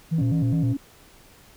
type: tone with vibrato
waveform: sine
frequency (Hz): 138.59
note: C#3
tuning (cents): 0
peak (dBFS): -18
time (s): 0.11-0.74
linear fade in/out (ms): 20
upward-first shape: square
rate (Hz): 4.8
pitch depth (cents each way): 280
type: tone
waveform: sine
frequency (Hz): 278.1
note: C#4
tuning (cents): +6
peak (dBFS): -24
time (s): 0.18-0.77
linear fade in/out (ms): 5
effects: tanh soft clip ceiling -16 dBFS + pink hiss -52 dBFS RMS until 1.56 s